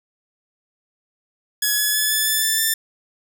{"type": "tone with pitch steps", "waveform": "5% pulse", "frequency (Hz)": [1688, 1702.7, 1717.5, 1732.5, 1747.5, 1762.7, 1778.1], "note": ["G#6", "G#6", "A6", "A6", "A6", "A6", "A6"], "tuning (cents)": [28, 43, -42, -27, -12, 3, 18], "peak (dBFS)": -7, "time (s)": [1.62, 2.74], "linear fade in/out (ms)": 5, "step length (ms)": 160, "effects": []}